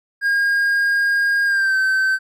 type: tone with pitch glide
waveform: triangle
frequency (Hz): 1623 to 1542.6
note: G#6 to G6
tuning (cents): -40 to -28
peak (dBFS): -13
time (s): 0.21-2.19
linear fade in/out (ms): 50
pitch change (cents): -88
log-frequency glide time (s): 1.46-1.76
effects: none